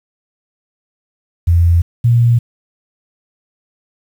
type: tone pair in turn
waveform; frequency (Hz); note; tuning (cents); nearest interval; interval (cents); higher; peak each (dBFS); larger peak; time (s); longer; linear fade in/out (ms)
sine; 85.3 / 118.5; F2 / A#2; -40 / +29; tritone; 569; second; -7; neither; 1.47-1.82 / 2.04-2.39; neither; 10
effects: 7-bit